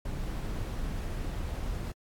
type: noise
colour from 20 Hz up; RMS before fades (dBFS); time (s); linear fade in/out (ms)
brown; -34; 0.05-1.92; 5
effects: AAC 64 kbps